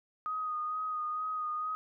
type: tone with vibrato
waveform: sine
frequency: 1244.5 Hz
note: D#6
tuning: in tune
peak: -32 dBFS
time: 0.26-1.75 s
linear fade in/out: 0 ms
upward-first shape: sine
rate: 2.2 Hz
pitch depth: 24 cents each way
effects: none